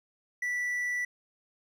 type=tone; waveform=triangle; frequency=1964 Hz; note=B6; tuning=10 cents flat; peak=-27 dBFS; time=0.42-1.05 s; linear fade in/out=5 ms; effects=none